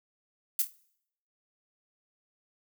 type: noise with echo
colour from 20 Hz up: violet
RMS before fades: -26 dBFS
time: 0.59-0.62 s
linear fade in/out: 2 ms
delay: 26 ms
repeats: 4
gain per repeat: -9 dB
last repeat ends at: 0.724 s
effects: noise-tail reverb RT60 0.7 s tail -22 dB re dry